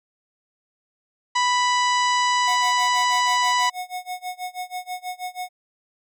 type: harmonic tone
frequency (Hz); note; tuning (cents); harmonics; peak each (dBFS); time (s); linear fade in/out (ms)
987.8; B5; 0; 1 / 2 / 3 / 4 / 5 / 6 / 7 / 8; -19 / -25 / -29 / -31 / -33 / -35 / -36 / -37; 1.35-3.7; 10
type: tone with tremolo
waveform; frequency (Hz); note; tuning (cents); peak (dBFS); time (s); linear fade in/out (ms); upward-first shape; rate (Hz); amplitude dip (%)
square; 730; F#5; -24; -27; 2.47-5.49; 10; sine; 6.2; 95
effects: none